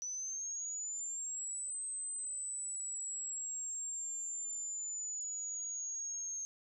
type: linear two-way sweep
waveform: sine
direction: up then down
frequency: 5920 to 8250 to 6410 Hz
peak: -38 dBFS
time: 0.02-6.45 s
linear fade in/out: 0 ms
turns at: 1.84 s
effects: none